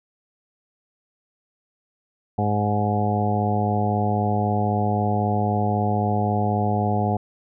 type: harmonic tone with a mistuned harmonic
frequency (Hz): 103.83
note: G#2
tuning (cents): 0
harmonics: 1 / 2 / 3 / 4 / 5 / 6 / 7 / 8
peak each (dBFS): -23 / -25 / -33 / -30 / -32 / -34 / -25 / -30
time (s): 2.38-7.17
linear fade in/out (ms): 5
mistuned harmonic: 8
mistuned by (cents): +30
effects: none